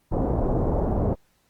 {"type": "low-pass noise", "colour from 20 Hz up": "pink", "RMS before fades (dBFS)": -23, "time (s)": [0.11, 1.15], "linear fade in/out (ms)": 20, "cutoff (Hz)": 770, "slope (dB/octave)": 24, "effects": ["pink hiss -66 dBFS RMS until 1.49 s", "Opus 24 kbps"]}